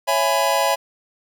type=chord; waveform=square; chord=C# minor seventh; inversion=none; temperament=just; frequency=554.4 / 665.2 / 831.5 / 997.9 Hz; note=C#5 / E5 / G#5 / B5; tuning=0 / +16 / +2 / +18 cents; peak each=-23 dBFS; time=0.07-0.76 s; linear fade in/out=20 ms; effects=none